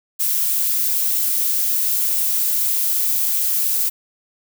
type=noise; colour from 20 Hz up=violet; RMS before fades=-19 dBFS; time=0.19-3.9 s; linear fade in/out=20 ms; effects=none